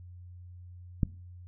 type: click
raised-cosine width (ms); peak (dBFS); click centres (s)
5; -12; 1.032
effects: noise-tail reverb RT60 0.4 s tail -21 dB re dry + added 89 Hz sine -45 dBFS peak until 1.47 s